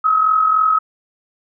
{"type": "tone pair together", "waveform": "sine", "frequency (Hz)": [1275.1, 1318.5], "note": ["D#6", "E6"], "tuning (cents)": [42, 0], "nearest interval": "minor second", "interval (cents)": 58, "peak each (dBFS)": [-12, -20], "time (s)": [0.04, 0.79], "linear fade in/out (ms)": 10, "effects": []}